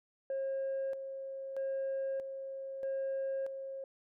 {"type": "tone with tremolo", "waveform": "sine", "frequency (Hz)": 539, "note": "C#5", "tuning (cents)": -49, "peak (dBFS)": -31, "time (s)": [0.3, 3.84], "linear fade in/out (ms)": 2, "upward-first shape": "square", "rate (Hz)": 0.79, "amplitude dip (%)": 60, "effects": ["tanh soft clip ceiling -31 dBFS"]}